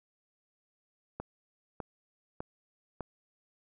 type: click train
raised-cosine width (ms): 1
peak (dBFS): -23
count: 4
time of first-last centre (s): 1.2-3.007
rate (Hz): 1.66
effects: none